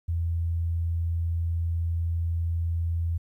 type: tone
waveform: sine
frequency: 83.9 Hz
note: E2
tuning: 31 cents sharp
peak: -24 dBFS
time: 0.08-3.18 s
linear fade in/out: 10 ms
effects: 11-bit